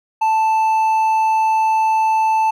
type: tone with hard clipping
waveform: triangle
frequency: 880 Hz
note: A5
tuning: in tune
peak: -14 dBFS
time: 0.21-2.51 s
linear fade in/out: 10 ms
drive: 7 dB
effects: none